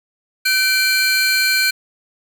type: tone cluster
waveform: 45% pulse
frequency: 1527 / 2347 / 4194 Hz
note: G6 / D7 / C8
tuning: -46 / -2 / +3 cents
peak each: -18 dBFS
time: 0.45-1.71 s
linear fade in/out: 10 ms
effects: none